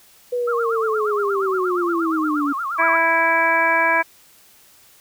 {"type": "linear sweep", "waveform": "sine", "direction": "down", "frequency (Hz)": [493.9, 282.3], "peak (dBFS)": -19, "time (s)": [0.32, 2.53], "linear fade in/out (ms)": 10}
{"type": "tone with vibrato", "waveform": "sine", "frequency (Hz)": 1227, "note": "D#6", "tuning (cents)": -25, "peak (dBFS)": -22, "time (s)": [0.47, 2.97], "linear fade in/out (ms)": 10, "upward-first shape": "sine", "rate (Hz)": 8.5, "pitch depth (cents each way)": 240}
{"type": "harmonic tone", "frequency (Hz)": 329.6, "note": "E4", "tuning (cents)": 0, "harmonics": [1, 2, 3, 4, 5, 6, 7], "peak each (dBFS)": [-31, -23, -19, -31, -19, -30, -21], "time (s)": [2.78, 4.03], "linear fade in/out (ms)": 20}
{"effects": ["white hiss -51 dBFS RMS until 5 s"]}